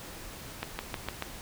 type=accelerating click train; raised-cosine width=0.3 ms; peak=-16 dBFS; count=5; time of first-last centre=0.63-1.224 s; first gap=160 ms; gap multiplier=0.95; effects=pink hiss -44 dBFS RMS until 1.41 s